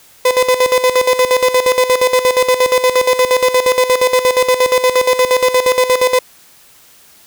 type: tone with tremolo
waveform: 35% pulse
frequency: 506 Hz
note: B4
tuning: 42 cents sharp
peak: -6 dBFS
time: 0.25-6.19 s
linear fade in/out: 5 ms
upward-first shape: square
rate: 8.5 Hz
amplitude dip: 70%
effects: white hiss -45 dBFS RMS until 7.26 s